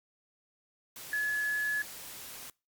sine tone in noise, 1703 Hz, G#6, 43 cents sharp, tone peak -28 dBFS, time 1.13-1.82 s, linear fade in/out 2 ms, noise white, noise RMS -45 dBFS, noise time 0.96-2.5 s, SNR +14 dB, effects noise-tail reverb RT60 0.3 s tail -25 dB re dry + Opus 48 kbps

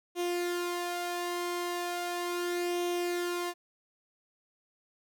sawtooth tone with flanger, 351.2 Hz, F4, 10 cents sharp, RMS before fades -33 dBFS, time 0.15-3.54 s, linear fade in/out 50 ms, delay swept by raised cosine 0.32 to 1.92 ms, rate 0.37 Hz, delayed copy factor +0.5, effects none

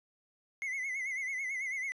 triangle tone with vibrato, 2097 Hz, C7, 3 cents sharp, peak -32 dBFS, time 0.62-1.92 s, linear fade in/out 0 ms, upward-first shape sine, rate 9.1 Hz, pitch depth 89 cents each way, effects resampled to 24000 Hz

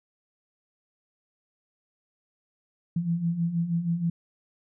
sine beating tone pair, 164.81 / 171.11 Hz, E3 / F3, 0 / -35 cents, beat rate 6.3 Hz, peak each -31 / -25 dBFS, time 2.96-4.1 s, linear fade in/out 5 ms, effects none

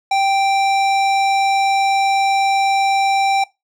triangle tone with hard clipping, 784 Hz, G5, in tune, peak -15 dBFS, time 0.11-3.44 s, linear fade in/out 5 ms, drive 18 dB, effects noise-tail reverb RT60 0.2 s tail -20 dB re dry

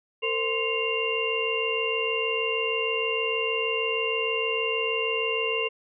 sine tone cluster, 451.6 / 518 / 1045 / 2149 / 2781 Hz, A4 / C5 / C6 / C7 / F7, +45 / -17 / -2 / +46 / -8 cents, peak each -28 / -36 / -34 / -35 / -27 dBFS, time 0.22-5.69 s, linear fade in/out 20 ms, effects none

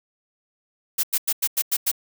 blue noise bursts, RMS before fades -21 dBFS, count 7, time 0.98-1.916 s, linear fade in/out 10 ms, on 54 ms, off 93 ms, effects none

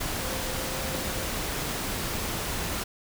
sine tone in noise, 523.3 Hz, C5, in tune, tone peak -39 dBFS, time 0.21-1.27 s, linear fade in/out 10 ms, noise pink, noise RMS -31 dBFS, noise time 0-2.84 s, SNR -11 dB, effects none

